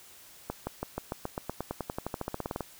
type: accelerating click train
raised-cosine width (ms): 1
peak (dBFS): -18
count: 23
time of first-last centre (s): 0.5-2.607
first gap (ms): 170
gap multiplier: 0.94
effects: white hiss -53 dBFS RMS until 2.79 s